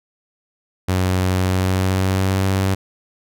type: tone with pitch glide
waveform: sawtooth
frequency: 92.5 to 95.98 Hz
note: F#2 to G2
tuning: 0 to -36 cents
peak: -12 dBFS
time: 0.88-2.75 s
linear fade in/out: 10 ms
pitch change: +64 cents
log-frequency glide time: 1.35-2.47 s
effects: none